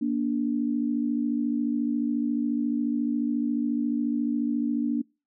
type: tone pair together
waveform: sine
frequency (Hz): 236.7 / 290.9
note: A#3 / D4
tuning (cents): +27 / -16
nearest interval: major third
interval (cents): 357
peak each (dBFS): -26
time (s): 0.01-5.02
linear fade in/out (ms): 10
effects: noise-tail reverb RT60 0.3 s tail -25 dB re dry